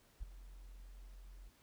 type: tone with ADSR envelope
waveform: sine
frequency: 44.44 Hz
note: F1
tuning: 31 cents sharp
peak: -35 dBFS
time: 0.2-1.5 s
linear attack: 28 ms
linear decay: 5 ms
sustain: -16 dB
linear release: 22 ms
effects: tanh soft clip ceiling -33 dBFS + pink hiss -69 dBFS RMS until 1.62 s